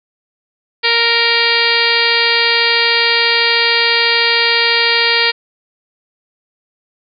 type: harmonic tone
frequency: 466.2 Hz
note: A#4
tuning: in tune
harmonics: 1 / 2 / 3 / 4 / 5 / 6 / 7 / 8 / 9 / 10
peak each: -21 / -22 / -23 / -17 / -17 / -20 / -21 / -21 / -19 / -19 dBFS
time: 0.83-5.32 s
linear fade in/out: 20 ms
effects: none